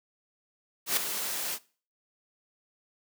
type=noise with ADSR envelope; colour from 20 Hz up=white; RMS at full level=-24 dBFS; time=0.86-1.59 s; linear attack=110 ms; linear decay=4 ms; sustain=-9 dB; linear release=54 ms; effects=noise-tail reverb RT60 0.4 s tail -21 dB re dry + high-pass 200 Hz 12 dB/octave